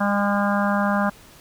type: harmonic tone with a mistuned harmonic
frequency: 202.1 Hz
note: G#3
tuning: 47 cents flat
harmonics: 1 / 3 / 4 / 5 / 6 / 7 / 8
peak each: -21 / -26 / -27 / -28 / -29 / -29 / -30 dBFS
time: 0-1.1 s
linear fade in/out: 10 ms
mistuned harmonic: 5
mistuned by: +24 cents
effects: pink hiss -48 dBFS RMS until 1.4 s